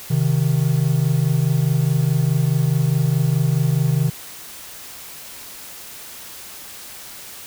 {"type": "tone pair together", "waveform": "triangle", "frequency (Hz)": [130.9, 155.67], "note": ["C3", "D#3"], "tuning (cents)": [1, 1], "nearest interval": "minor third", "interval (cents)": 300, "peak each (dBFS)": -16, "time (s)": [0.1, 4.1], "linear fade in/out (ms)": 10, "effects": ["white hiss -37 dBFS RMS until 7.46 s"]}